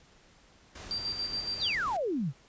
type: noise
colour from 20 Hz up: pink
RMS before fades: -45 dBFS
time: 0.75-1.97 s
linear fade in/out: 5 ms
type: tone with tremolo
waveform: sine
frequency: 4702 Hz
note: D8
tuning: 1 cent sharp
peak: -30 dBFS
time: 0.91-1.75 s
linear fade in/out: 0 ms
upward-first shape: square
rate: 7.1 Hz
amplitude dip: 50%
type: exponential sweep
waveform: sine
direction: down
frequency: 4546 to 121.3 Hz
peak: -28 dBFS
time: 1.59-2.33 s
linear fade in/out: 50 ms
effects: pink hiss -60 dBFS RMS until 2.48 s + resampled to 16000 Hz